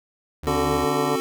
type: tone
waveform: 35% pulse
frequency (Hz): 75.1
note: D2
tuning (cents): +39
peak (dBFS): -29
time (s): 0.43-0.85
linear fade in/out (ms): 5
type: harmonic tone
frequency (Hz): 145.5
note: D3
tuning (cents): -16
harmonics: 1 / 2 / 3 / 4 / 5 / 6 / 7 / 8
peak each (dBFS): -31 / -31 / -31 / -31 / -31 / -31 / -31 / -31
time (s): 0.47-1.16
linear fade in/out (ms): 5
type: chord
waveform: square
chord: F# diminished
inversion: second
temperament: just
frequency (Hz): 266.4 / 370 / 444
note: C4 / F#4 / A4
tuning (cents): +31 / 0 / +16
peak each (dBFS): -28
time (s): 0.47-1.2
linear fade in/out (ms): 0
effects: none